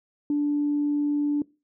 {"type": "tone", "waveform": "sine", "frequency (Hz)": 292, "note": "D4", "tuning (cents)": -10, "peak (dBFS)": -20, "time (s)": [0.3, 1.42], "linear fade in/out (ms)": 2, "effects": ["noise-tail reverb RT60 0.3 s tail -23 dB re dry", "tanh soft clip ceiling -16 dBFS"]}